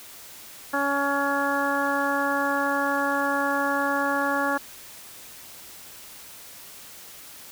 harmonic tone, 280.7 Hz, C#4, 22 cents sharp, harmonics 1 / 2 / 3 / 4 / 5 / 6, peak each -29 / -29 / -29 / -29 / -29 / -29 dBFS, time 0.73-4.58 s, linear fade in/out 10 ms, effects white hiss -44 dBFS RMS until 7.51 s

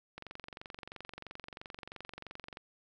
click train, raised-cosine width 0.3 ms, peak -28 dBFS, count 56, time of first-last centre 0.18-2.571 s, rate 23 Hz, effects none

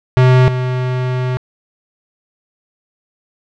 square tone pair in turn, 127.7 / 127.02 Hz, C3 / B2, -42 / +49 cents, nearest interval unison, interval 9 cents, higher first, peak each -7 / -16 dBFS, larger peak first, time 0.17-0.48 / 0.48-1.37 s, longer second, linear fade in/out 0 ms, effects low-pass 3000 Hz 12 dB/octave

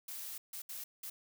blue noise bursts at uneven times, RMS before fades -44 dBFS, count 4, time 0.08-0.38 / 0.53-0.62 / 0.69-0.84 / 1.03-1.1 s, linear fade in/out 5 ms, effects none

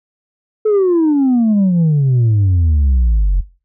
sine exponential sweep, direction down, 440 to 43.65 Hz, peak -7 dBFS, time 0.65-3.41 s, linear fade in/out 10 ms, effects noise-tail reverb RT60 0.3 s tail -18 dB re dry + tanh soft clip ceiling -8 dBFS

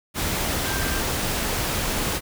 sine tone in noise, 1578 Hz, G6, 11 cents sharp, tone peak -31 dBFS, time 0.63-1.03 s, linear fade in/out 50 ms, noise pink, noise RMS -25 dBFS, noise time 0.14-2.21 s, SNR -9 dB, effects none

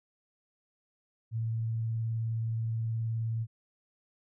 sine tone with vibrato, 113.2 Hz, A2, 50 cents sharp, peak -29 dBFS, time 1.31-3.47 s, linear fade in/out 50 ms, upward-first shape square, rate 19 Hz, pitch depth 15 cents each way, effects none

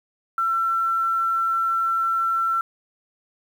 sine tone with quantisation, 1347 Hz, E6, 37 cents sharp, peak -19 dBFS, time 0.38-2.61 s, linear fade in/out 2 ms, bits 8, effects none

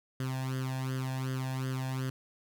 sawtooth tone with flanger, 130.81 Hz, C3, in tune, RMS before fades -34 dBFS, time 0.2-2.1 s, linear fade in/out 2 ms, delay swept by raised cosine 0.62 to 1.19 ms, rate 2.7 Hz, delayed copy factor +0.8, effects none

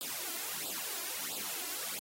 white noise with flanger, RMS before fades -39 dBFS, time 0.01-1.99 s, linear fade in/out 0 ms, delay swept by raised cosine 0.24 to 2.94 ms, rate 1.5 Hz, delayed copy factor +0.95, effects high-pass 200 Hz 12 dB/octave + AAC 48 kbps

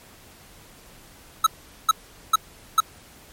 square tone bursts, 1300 Hz, E6, 24 cents flat, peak -13 dBFS, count 4, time 1.44-2.804 s, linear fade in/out 5 ms, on 26 ms, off 420 ms, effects pink hiss -49 dBFS RMS until 3.32 s + MP3 64 kbps

